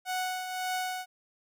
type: tone with tremolo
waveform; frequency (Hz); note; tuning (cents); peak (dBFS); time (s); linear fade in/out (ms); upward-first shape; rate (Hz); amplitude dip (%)
sawtooth; 739; F#5; -2; -25; 0.05-1.06; 50; triangle; 1.8; 55
effects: none